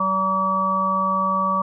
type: harmonic tone with a mistuned harmonic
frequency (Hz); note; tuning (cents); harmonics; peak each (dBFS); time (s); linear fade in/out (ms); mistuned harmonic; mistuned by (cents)
191; G3; -45; 1 / 3 / 5 / 6; -27 / -29 / -28 / -19; 0-1.62; 5; 5; -30
effects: none